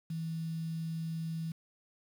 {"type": "tone with quantisation", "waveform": "sine", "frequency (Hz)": 162.9, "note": "E3", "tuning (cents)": -20, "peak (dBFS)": -34, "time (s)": [0.1, 1.52], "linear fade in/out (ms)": 5, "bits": 9, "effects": []}